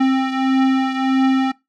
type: beating tone pair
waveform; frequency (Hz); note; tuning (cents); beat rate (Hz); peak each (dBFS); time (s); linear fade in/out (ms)
square; 264 / 265.6; C4 / C4; +16 / +26; 1.6; -16 / -22; 0-1.52; 10
effects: noise-tail reverb RT60 0.2 s tail -21 dB re dry + low-pass 3000 Hz 12 dB/octave